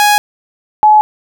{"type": "tone pair in turn", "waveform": ["sawtooth", "sine"], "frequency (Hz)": [830.6, 852], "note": ["G#5", "G#5"], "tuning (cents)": [0, 44], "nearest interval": "unison", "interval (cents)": 44, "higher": "second", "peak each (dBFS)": -3, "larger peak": "neither", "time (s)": [[0, 0.18], [0.83, 1.01]], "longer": "neither", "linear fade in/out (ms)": 0, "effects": []}